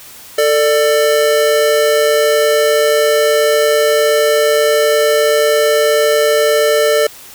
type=tone pair together; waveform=square; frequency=444.6 / 593 Hz; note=A4 / D5; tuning=+18 / +17 cents; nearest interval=perfect fourth; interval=499 cents; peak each=-13 dBFS; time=0.38-7.07 s; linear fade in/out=5 ms; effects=white hiss -36 dBFS RMS until 7.34 s